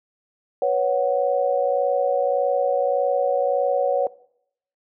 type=chord; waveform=sine; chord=B suspended second; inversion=none; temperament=just; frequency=493.9 / 555.6 / 740.8 Hz; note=B4 / C#5 / F#5; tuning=0 / +4 / +2 cents; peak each=-23 / -20 / -24 dBFS; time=0.62-4.07 s; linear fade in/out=2 ms; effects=noise-tail reverb RT60 0.7 s tail -20 dB re dry